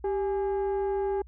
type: tone pair together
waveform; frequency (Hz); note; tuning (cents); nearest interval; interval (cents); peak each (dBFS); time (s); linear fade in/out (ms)
sine; 392 / 830.6; G4 / G#5; 0 / 0; octave + minor second; 1300; -24 / -31; 0.04-1.22; 5
effects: tanh soft clip ceiling -23 dBFS + added 60 Hz sine -46 dBFS peak until 1.27 s